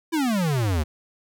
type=exponential sweep; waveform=square; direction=down; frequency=340.4 to 72 Hz; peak=-21 dBFS; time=0.12-0.84 s; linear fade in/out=20 ms; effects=none